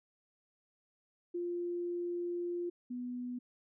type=tone pair in turn; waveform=sine; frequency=349.2 / 246.9 Hz; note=F4 / B3; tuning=0 / 0 cents; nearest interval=tritone; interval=600 cents; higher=first; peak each=-34 / -37 dBFS; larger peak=first; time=1.34-2.7 / 2.9-3.39 s; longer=first; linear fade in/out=10 ms; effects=none